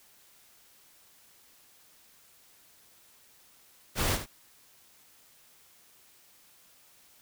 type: noise with echo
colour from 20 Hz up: pink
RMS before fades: -28 dBFS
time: 3.95-4.19 s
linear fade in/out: 50 ms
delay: 76 ms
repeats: 1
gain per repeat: -10 dB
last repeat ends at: 4.266 s
effects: white hiss -60 dBFS RMS until 7.21 s